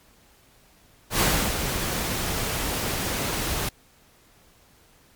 pink noise with ADSR envelope, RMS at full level -20 dBFS, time 1.1-3.69 s, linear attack 96 ms, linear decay 340 ms, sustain -7 dB, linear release 5 ms, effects pink hiss -57 dBFS RMS until 5.15 s + MP3 96 kbps

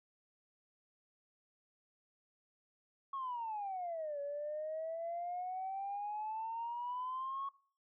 sine exponential two-way sweep, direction down then up, 1108.7 to 565 to 1108.7 Hz, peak -37 dBFS, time 3.13-7.49 s, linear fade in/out 5 ms, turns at 4.2 s, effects noise-tail reverb RT60 0.5 s tail -22 dB re dry + tanh soft clip ceiling -33 dBFS

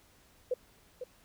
sine tone with echo, 502 Hz, B4, 28 cents sharp, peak -27 dBFS, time 0.51-0.54 s, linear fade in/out 5 ms, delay 500 ms, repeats 1, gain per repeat -9 dB, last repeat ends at 1.04 s, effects pink hiss -63 dBFS RMS until 1.24 s

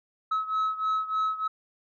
sine beating tone pair, 1287 / 1290.3 Hz, E6 / E6, -42 / -37 cents, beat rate 3.3 Hz, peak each -25 / -28 dBFS, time 0.31-1.48 s, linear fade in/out 10 ms, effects tanh soft clip ceiling -22 dBFS

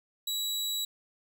sawtooth tone, 3900 Hz, B7, 23 cents flat, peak -27 dBFS, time 0.27-0.85 s, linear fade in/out 5 ms, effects none

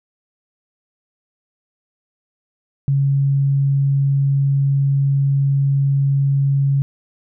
sine tone, 138.59 Hz, C#3, in tune, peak -13 dBFS, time 2.88-6.82 s, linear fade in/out 0 ms, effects none

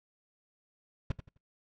brown noise with echo, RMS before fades -30 dBFS, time 1.1-1.12 s, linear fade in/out 5 ms, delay 86 ms, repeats 3, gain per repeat -11 dB, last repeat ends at 1.378 s, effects noise-tail reverb RT60 0.2 s tail -24 dB re dry + low-pass 4000 Hz 12 dB/octave

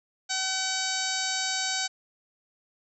harmonic tone with a mistuned harmonic, 760 Hz, F#5, 46 cents sharp, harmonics 1 / 2 / 3 / 4 / 5 / 6 / 7 / 8 / 9 / 10, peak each -36 / -34 / -38 / -39 / -35 / -33 / -38 / -35 / -39 / -37 dBFS, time 0.29-1.88 s, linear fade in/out 20 ms, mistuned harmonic 7, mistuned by +44 cents, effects none

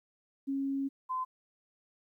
sine tone pair in turn, 273.8 / 1026.9 Hz, C#4 / C6, -21 / -33 cents, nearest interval octave + major seventh, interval 2288 cents, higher second, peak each -30 / -31 dBFS, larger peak first, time 0.47-0.89 / 1.09-1.25 s, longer first, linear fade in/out 20 ms, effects 12-bit

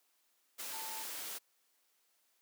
sine tone in noise, 886 Hz, A5, 12 cents sharp, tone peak -47 dBFS, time 0.72-1.04 s, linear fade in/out 20 ms, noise white, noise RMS -43 dBFS, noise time 0.58-1.39 s, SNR -7 dB, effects white hiss -75 dBFS RMS until 2.41 s + high-pass 300 Hz 12 dB/octave

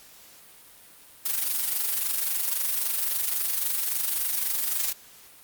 blue noise with amplitude modulation, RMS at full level -24 dBFS, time 1.25-4.93 s, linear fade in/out 10 ms, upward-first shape sine, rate 23.7 Hz, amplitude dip 55%, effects white hiss -51 dBFS RMS until 5.43 s + Opus 48 kbps

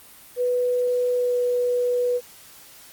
sine tone with pitch glide, 493.9 to 490.8 Hz, B4 to B4, 0 to -11 cents, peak -19 dBFS, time 0.36-2.21 s, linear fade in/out 50 ms, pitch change -11 cents, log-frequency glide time 1.13-1.35 s, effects white hiss -47 dBFS RMS until 2.92 s + Opus 32 kbps

